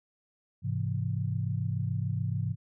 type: chord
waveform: sine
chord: Ab augmented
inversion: none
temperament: equal with one note detuned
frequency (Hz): 103.83 / 130.81 / 167.21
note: Ab2 / C3 / E3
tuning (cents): 0 / 0 / +25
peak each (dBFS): -31 / -32 / -35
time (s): 0.62-2.56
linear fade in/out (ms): 50
effects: none